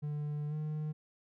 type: tone with pitch glide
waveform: triangle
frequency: 148.3 to 152.91 Hz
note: D3 to D#3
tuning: +17 to -30 cents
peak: -32 dBFS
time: 0.02-0.93 s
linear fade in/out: 20 ms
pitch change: +53 cents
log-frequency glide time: 0.49-0.54 s
effects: none